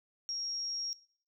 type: tone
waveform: sine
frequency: 5588 Hz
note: F8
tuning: in tune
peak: -34 dBFS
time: 0.29-0.93 s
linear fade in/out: 0 ms
effects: noise-tail reverb RT60 0.5 s tail -20 dB re dry